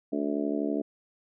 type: harmonic tone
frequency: 72.2 Hz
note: D2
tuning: 29 cents flat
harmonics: 3 / 4 / 5 / 6 / 7 / 8 / 9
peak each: -34 / -29 / -35 / -35 / -45 / -41 / -37 dBFS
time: 0.12-0.82 s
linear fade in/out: 10 ms
effects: none